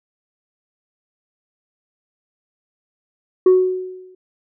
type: tone with exponential decay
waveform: sine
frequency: 370 Hz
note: F#4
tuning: in tune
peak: -4 dBFS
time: 3.46-4.15 s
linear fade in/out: 5 ms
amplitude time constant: 150 ms
effects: tanh soft clip ceiling -6 dBFS